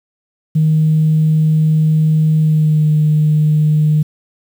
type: tone with pitch glide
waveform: sine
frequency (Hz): 156.2 to 152.72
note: D#3 to D#3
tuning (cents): +7 to -32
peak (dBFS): -8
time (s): 0.55-4.03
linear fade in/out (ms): 10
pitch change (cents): -39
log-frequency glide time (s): 2.38-2.89
effects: tanh soft clip ceiling -4 dBFS + 7-bit